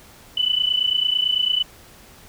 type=tone pair together; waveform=sine; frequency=2972 / 3001 Hz; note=F#7 / F#7; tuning=+7 / +24 cents; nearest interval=unison; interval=17 cents; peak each=-21 / -20 dBFS; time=0.37-1.63 s; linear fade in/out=5 ms; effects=pink hiss -47 dBFS RMS until 2.28 s